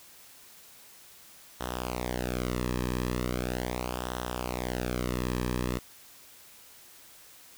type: tone with flanger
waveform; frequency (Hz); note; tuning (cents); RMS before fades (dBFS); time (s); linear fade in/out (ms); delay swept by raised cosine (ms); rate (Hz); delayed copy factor
sawtooth; 61.74; B1; 0; -32; 1.6-5.79; 10; 0.43 to 1.41; 0.39; -0.8
effects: white hiss -53 dBFS RMS until 7.57 s